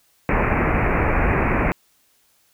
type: low-pass noise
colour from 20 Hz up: pink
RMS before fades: -19 dBFS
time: 0.29-1.72 s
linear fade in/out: 0 ms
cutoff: 2500 Hz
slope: 96 dB/octave
effects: white hiss -61 dBFS RMS until 2.53 s